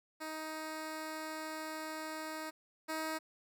10% pulse tone pair in turn, 313.5 / 316 Hz, D#4 / D#4, +13 / +27 cents, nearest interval unison, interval 14 cents, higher second, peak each -32 / -28 dBFS, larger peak second, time 0.2-2.51 / 2.88-3.19 s, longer first, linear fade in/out 20 ms, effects none

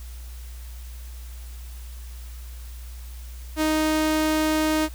sawtooth tone, 311.1 Hz, D#4, in tune, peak -16 dBFS, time 3.56-4.89 s, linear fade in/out 50 ms, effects added 60 Hz sine -35 dBFS peak until 4.94 s + white hiss -49 dBFS RMS until 4.94 s

